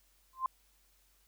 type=tone with exponential growth; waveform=sine; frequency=1045 Hz; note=C6; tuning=2 cents flat; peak=-25 dBFS; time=0.33-0.46 s; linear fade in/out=2 ms; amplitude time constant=28 ms; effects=added 47 Hz sine -70 dBFS peak until 1.27 s + white hiss -70 dBFS RMS until 1.27 s